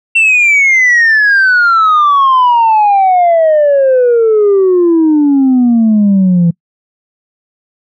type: exponential sweep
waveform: sine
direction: down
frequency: 2718 to 166.9 Hz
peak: -3 dBFS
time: 0.15-6.51 s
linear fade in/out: 10 ms
effects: noise-tail reverb RT60 0.1 s tail -26 dB re dry + tanh soft clip ceiling -3 dBFS